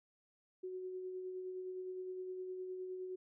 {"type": "tone with tremolo", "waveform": "sine", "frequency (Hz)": 370, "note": "F#4", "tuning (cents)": 0, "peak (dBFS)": -40, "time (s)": [0.63, 3.16], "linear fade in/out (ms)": 10, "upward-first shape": "sine", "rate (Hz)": 9.7, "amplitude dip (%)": 30, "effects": []}